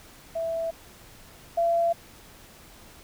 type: tone pair in turn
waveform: sine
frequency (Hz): 660 / 678.2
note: E5 / E5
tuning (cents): +2 / +49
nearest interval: unison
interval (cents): 47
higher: second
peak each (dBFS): -26 / -20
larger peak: second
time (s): 0.35-0.71 / 1.57-1.93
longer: neither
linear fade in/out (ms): 10
effects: pink hiss -50 dBFS RMS until 3.03 s